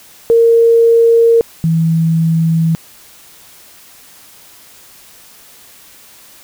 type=tone pair in turn; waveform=sine; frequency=461.7 / 163.24 Hz; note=A#4 / E3; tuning=-17 / -17 cents; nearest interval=octave + tritone; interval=1800 cents; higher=first; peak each=-5 / -9 dBFS; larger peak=first; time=0.3-1.41 / 1.64-2.75 s; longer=neither; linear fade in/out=0 ms; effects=white hiss -41 dBFS RMS until 6.43 s